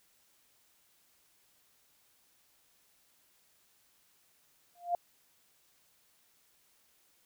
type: tone with exponential growth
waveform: sine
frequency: 698.5 Hz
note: F5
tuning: in tune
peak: -24 dBFS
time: 4.75-4.95 s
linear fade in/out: 2 ms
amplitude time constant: 42 ms
effects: white hiss -69 dBFS RMS until 7.25 s